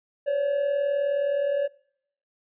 triangle tone pair together, 530 / 569.6 Hz, C5 / C#5, +22 / +47 cents, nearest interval minor second, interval 125 cents, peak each -29 / -21 dBFS, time 0.26-1.68 s, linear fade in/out 20 ms, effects noise-tail reverb RT60 0.7 s tail -25 dB re dry + resampled to 8000 Hz

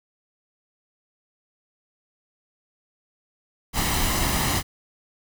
pink noise with comb filter, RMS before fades -23 dBFS, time 3.73-4.63 s, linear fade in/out 50 ms, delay 1 ms, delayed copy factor +0.5, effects none

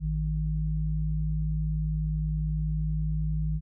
sine tone pair together, 54.94 / 155.4 Hz, A1 / D#3, -2 / -2 cents, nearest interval octave + tritone, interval 1800 cents, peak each -28 dBFS, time 0-3.61 s, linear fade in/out 50 ms, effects none

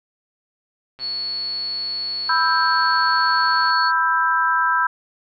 click train, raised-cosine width 0.3 ms, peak -27 dBFS, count 362, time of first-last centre 0.99-3.704 s, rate 133 Hz
sine tone, 4400 Hz, C#8, 14 cents flat, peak -23 dBFS, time 0.99-3.92 s, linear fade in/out 50 ms
sine chord, E minor, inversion second, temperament just, 988.9 / 1318.5 / 1582.2 Hz, B5 / E6 / G6, +2 / 0 / +16 cents, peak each -20 dBFS, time 2.29-4.87 s, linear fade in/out 5 ms
effects none

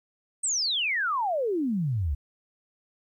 sine exponential sweep, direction down, 8560 to 65.41 Hz, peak -24 dBFS, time 0.43-2.15 s, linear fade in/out 10 ms, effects 11-bit

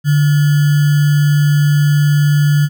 sine tone with sample-and-hold, 146.83 Hz, D3, in tune, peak -8 dBFS, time 0.04-2.69 s, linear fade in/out 50 ms, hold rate 1575 Hz, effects none

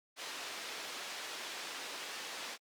white band-pass noise, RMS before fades -44 dBFS, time 0.16-2.58 s, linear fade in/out 50 ms, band 350 to 4500 Hz, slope 12 dB/octave, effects Opus 48 kbps

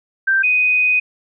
sine tone pair in turn, 1568 / 2496 Hz, G6 / D#7, 0 / +5 cents, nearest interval minor sixth, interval 805 cents, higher second, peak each -12 dBFS, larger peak neither, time 0.27-0.43 / 0.43-1 s, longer second, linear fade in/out 10 ms, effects none

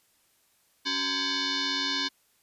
sine tone with frequency modulation, 278.1 Hz, C#4, 6 cents sharp, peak -26 dBFS, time 0.85-2.09 s, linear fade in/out 20 ms, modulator 653 Hz, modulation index 7.4, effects white hiss -67 dBFS RMS until 2.42 s + resampled to 32000 Hz

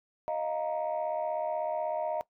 sine chord, Eb suspended second, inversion none, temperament equal, 622.3 / 698.5 / 932.3 Hz, Eb5 / F5 / Bb5, 0 / 0 / 0 cents, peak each -31 / -34 / -35 dBFS, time 0.28-2.21 s, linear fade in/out 0 ms, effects noise-tail reverb RT60 0.1 s tail -19 dB re dry + tanh soft clip ceiling -23 dBFS

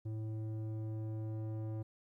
square tone with low-pass filter sweep, 109.5 Hz, A2, 8 cents flat, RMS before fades -40 dBFS, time 0.05-1.83 s, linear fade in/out 10 ms, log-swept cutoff 330 to 560 Hz, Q 0.88, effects 13-bit

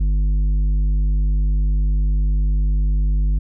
sine tone with tanh clipping, 50 Hz, G1, 35 cents sharp, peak -16 dBFS, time 0-3.39 s, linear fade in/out 10 ms, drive 8 dB, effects none

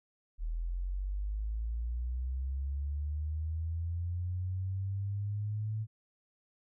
sine linear sweep, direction up, 39.29 to 110 Hz, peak -32 dBFS, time 0.38-5.87 s, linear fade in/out 50 ms, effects none

